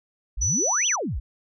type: exponential two-way sweep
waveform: sine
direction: up then down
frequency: 41.85 to 3520 to 41.85 Hz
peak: -25 dBFS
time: 0.37-1.2 s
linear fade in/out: 10 ms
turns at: 0.87 s
type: tone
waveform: sine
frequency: 5950 Hz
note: F#8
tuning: 9 cents sharp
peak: -21 dBFS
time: 0.41-0.96 s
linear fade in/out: 10 ms
effects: none